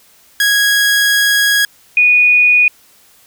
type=tone pair in turn; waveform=sawtooth / sine; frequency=1654 / 2465 Hz; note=G#6 / D#7; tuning=-8 / -17 cents; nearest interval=perfect fifth; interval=691 cents; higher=second; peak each=-6 dBFS; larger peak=neither; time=0.4-1.65 / 1.97-2.68 s; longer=first; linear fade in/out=2 ms; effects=white hiss -48 dBFS RMS until 3.26 s